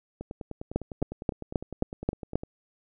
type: two click trains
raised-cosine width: 2 ms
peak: -23 / -11 dBFS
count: 23 / 7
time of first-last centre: 0.21-2.434 / 0.76-2.356 s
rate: 9.89 / 3.76 Hz
effects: none